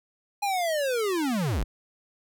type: linear sweep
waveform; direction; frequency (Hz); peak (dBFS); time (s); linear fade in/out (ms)
square; down; 830.6 to 30.87; -25; 0.42-1.64; 10
effects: none